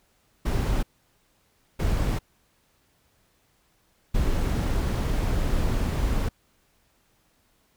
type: noise bursts at uneven times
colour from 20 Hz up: brown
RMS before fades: -24 dBFS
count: 3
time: 0.45-0.83 / 1.79-2.19 / 4.14-6.29 s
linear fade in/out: 10 ms
effects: pink hiss -66 dBFS RMS until 7.76 s